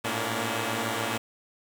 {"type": "tone cluster", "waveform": "5% pulse", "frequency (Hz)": [108.3, 115.5, 233.6, 285.7], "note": ["A2", "A#2", "A#3", "D4"], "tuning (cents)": [-27, -16, 4, -48], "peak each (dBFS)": -22, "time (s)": [0.04, 1.18], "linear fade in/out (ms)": 10, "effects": ["8-bit"]}